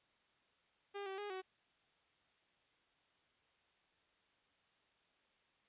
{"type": "tone with pitch steps", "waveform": "sawtooth", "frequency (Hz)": [402.3, 385.2, 411.5, 375.7], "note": ["G4", "G4", "G#4", "F#4"], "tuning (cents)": [45, -30, -16, 26], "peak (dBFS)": -39, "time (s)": [0.94, 1.42], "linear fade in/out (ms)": 20, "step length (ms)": 120, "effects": ["white hiss -75 dBFS RMS until 5.68 s", "resampled to 8000 Hz"]}